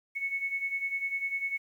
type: beating tone pair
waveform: sine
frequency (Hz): 2200 / 2210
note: C#7 / C#7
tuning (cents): -14 / -6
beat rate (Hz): 10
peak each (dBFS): -36 / -31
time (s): 0.15-1.58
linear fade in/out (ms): 20
effects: 10-bit